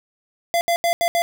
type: tone bursts at uneven times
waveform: square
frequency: 684 Hz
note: F5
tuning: 36 cents flat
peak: -17 dBFS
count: 5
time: 0.54-0.61 / 0.68-0.76 / 0.84-0.93 / 1.01-1.08 / 1.15-1.22 s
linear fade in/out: 0 ms
effects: none